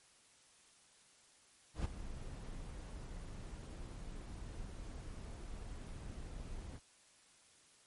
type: noise with ADSR envelope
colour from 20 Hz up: brown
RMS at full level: -35 dBFS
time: 1.74-6.8 s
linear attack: 110 ms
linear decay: 12 ms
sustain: -12 dB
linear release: 38 ms
effects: white hiss -66 dBFS RMS until 7.86 s + MP3 48 kbps